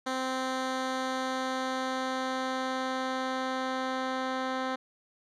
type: tone with low-pass filter sweep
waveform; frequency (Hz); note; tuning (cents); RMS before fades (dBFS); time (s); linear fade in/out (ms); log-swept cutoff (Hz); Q
10% pulse; 260.2; C4; -9; -32; 0.06-4.76; 10; 7000 to 3600; 0.72
effects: none